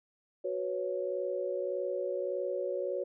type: chord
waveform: sine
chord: F# suspended fourth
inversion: none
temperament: just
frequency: 370 / 493.3 / 555 Hz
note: F#4 / B4 / C#5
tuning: 0 / -2 / +2 cents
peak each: -36 / -37 / -34 dBFS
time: 0.44-3.04 s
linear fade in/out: 10 ms
effects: none